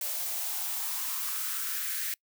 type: noise with high-pass filter sweep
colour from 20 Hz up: blue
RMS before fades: -33 dBFS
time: 0.01-2.14 s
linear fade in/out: 2 ms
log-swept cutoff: 560 to 1800 Hz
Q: 3.4
effects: noise-tail reverb RT60 0.1 s tail -25 dB re dry